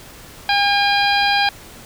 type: harmonic tone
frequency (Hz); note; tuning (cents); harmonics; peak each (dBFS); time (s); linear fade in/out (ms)
808; G#5; -48; 1 / 2 / 3 / 4 / 5 / 6; -17 / -20 / -22 / -23 / -24 / -25; 0.49-1.49; 2
effects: pink hiss -40 dBFS RMS until 1.85 s